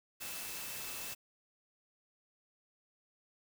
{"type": "tone in noise", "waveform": "sine", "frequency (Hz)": 2637, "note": "E7", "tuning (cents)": 0, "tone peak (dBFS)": -51, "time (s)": [0.2, 1.15], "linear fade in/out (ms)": 20, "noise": "white", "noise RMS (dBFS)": -43, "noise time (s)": [0.2, 1.15], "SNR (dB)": -11, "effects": []}